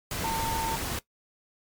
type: tone in noise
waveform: sine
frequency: 903 Hz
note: A5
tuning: 45 cents sharp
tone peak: -28 dBFS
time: 0.24-0.76 s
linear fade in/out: 2 ms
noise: pink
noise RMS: -32 dBFS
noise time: 0.11-0.99 s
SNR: +1 dB
effects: noise-tail reverb RT60 0.1 s tail -18 dB re dry + MP3 96 kbps